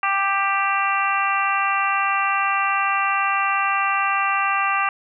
harmonic tone with a mistuned harmonic, 393.6 Hz, G4, 7 cents sharp, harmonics 2 / 3 / 4 / 5 / 6 / 7, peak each -25 / -21 / -27 / -28 / -29 / -26 dBFS, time 0.03-4.89 s, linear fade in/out 2 ms, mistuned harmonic 7, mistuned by -15 cents, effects none

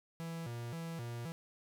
45% pulse tone with vibrato, 140 Hz, C#3, 18 cents sharp, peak -40 dBFS, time 0.2-1.32 s, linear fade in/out 0 ms, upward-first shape square, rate 1.9 Hz, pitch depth 290 cents each way, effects none

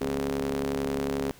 sawtooth ring-modulated tone, 71.2 Hz, C#2, 47 cents sharp, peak -20 dBFS, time 0.01-1.31 s, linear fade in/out 0 ms, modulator 336 Hz, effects pink hiss -53 dBFS RMS until 1.39 s

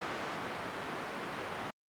white band-pass noise, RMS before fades -39 dBFS, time 0.01-1.71 s, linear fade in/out 10 ms, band 140 to 1500 Hz, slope 12 dB/octave, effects Opus 48 kbps

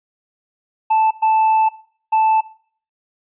triangle tone bursts at uneven times, 878 Hz, A5, 4 cents flat, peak -10 dBFS, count 3, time 0.9-1.11 / 1.22-1.69 / 2.12-2.41 s, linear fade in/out 10 ms, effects noise-tail reverb RT60 0.5 s tail -19 dB re dry + resampled to 8000 Hz

